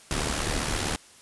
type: noise with amplitude modulation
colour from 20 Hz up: pink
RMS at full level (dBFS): -25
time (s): 0.11-0.96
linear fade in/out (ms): 0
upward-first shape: sine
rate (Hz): 75.3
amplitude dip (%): 65
effects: white hiss -52 dBFS RMS until 1.21 s + resampled to 24000 Hz